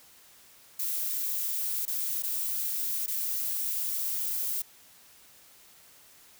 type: noise with dropouts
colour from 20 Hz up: violet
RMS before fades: -31 dBFS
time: 0.79-4.62 s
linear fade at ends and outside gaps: 5 ms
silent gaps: 1.854-1.877 / 2.224-2.234 / 3.063-3.078 s
effects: white hiss -56 dBFS RMS until 6.39 s